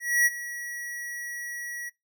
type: tone with ADSR envelope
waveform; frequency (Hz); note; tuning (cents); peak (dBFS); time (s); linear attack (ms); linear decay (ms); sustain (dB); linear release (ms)
square; 1924; B6; -46; -18; 0-1.9; 260; 32; -16; 19
effects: noise-tail reverb RT60 0.2 s tail -24 dB re dry